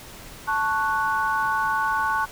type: chord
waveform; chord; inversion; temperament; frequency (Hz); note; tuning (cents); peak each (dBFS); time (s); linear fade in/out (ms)
sine; F# minor; first; equal; 880 / 1108.7 / 1480; A5 / C#6 / F#6; 0 / 0 / 0; -25; 0.47-2.26; 20
effects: pink hiss -42 dBFS RMS until 2.31 s